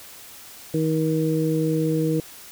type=harmonic tone; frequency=158.4 Hz; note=D#3; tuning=31 cents sharp; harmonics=1 / 2 / 3; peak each=-23 / -23 / -25 dBFS; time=0.74-2.2 s; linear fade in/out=2 ms; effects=white hiss -43 dBFS RMS until 2.51 s